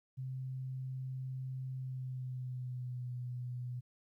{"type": "tone with pitch glide", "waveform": "sine", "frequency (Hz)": [130.4, 123.87], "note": ["C3", "B2"], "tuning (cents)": [-5, 6], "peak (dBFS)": -38, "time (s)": [0.17, 3.81], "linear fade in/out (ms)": 20, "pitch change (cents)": -89, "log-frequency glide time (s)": [1.75, 3.11], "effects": ["13-bit"]}